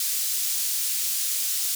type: high-pass noise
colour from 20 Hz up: pink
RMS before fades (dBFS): -26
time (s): 0-1.75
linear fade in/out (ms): 2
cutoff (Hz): 5800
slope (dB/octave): 12
effects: none